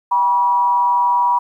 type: tone with frequency modulation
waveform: sine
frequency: 969 Hz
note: B5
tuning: 33 cents flat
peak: -12 dBFS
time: 0.11-1.39 s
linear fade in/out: 10 ms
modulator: 171 Hz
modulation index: 0.39
effects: 9-bit